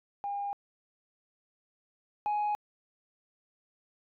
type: tone pair in turn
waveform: sine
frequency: 807 / 835 Hz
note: G#5 / G#5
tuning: -50 / +9 cents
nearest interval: minor second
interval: 59 cents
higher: second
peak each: -31 / -25 dBFS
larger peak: second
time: 0.24-0.53 / 2.26-2.55 s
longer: neither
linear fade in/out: 0 ms
effects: tanh soft clip ceiling -26 dBFS